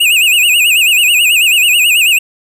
square tone with vibrato, 2671 Hz, E7, 22 cents sharp, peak -7 dBFS, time 0-2.19 s, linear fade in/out 10 ms, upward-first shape sine, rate 9.2 Hz, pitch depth 150 cents each way, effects none

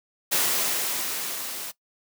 white noise with level ramp, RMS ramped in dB -22 to -35 dBFS, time 0.31-1.72 s, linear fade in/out 20 ms, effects noise-tail reverb RT60 0.1 s tail -19 dB re dry + high-pass 200 Hz 12 dB/octave

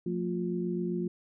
sine tone cluster, 177.9 / 225.6 / 353.5 Hz, F3 / A3 / F4, +32 / +44 / +21 cents, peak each -32 / -36 / -33 dBFS, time 0.06-1.08 s, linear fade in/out 5 ms, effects none

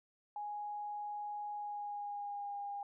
sine tone with pitch glide, 830 to 809.6 Hz, G#5 to G#5, -1 to -44 cents, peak -39 dBFS, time 0.36-2.83 s, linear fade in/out 2 ms, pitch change -43 cents, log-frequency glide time 1.54-2.58 s, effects none

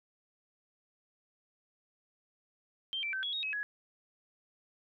sine tone with pitch steps, 3156 / 2338 / 1543 / 3350 / 3754 / 2557 / 1677 Hz, G7 / D7 / G6 / G#7 / A#7 / D#7 / G#6, +11 / -8 / -28 / +14 / +11 / +47 / +16 cents, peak -33 dBFS, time 2.93-3.63 s, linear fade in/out 0 ms, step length 100 ms, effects none

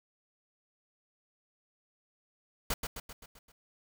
pink noise with echo, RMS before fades -31 dBFS, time 2.7-2.74 s, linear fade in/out 5 ms, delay 130 ms, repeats 6, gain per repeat -5 dB, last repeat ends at 3.52 s, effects none

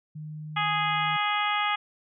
sine tone, 153.3 Hz, D#3, 25 cents flat, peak -35 dBFS, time 0.15-1.17 s, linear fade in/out 10 ms
harmonic tone, 415.3 Hz, G#4, in tune, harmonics 2 / 3 / 4 / 5 / 6 / 7 / 8, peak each -29 / -28 / -35 / -31 / -35 / -35 / -35 dBFS, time 0.56-1.76 s, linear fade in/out 10 ms
effects none

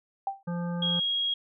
sine tone with exponential decay, 784 Hz, G5, in tune, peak -23 dBFS, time 0.27-0.43 s, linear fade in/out 2 ms, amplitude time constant 34 ms
harmonic tone, 173.3 Hz, F3, 13 cents flat, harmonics 1 / 3 / 5 / 7 / 9, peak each -29 / -39 / -43 / -46 / -48 dBFS, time 0.47-1 s, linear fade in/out 10 ms
sine tone, 3286 Hz, G#7, 19 cents flat, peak -25 dBFS, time 0.82-1.34 s, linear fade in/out 5 ms
effects none

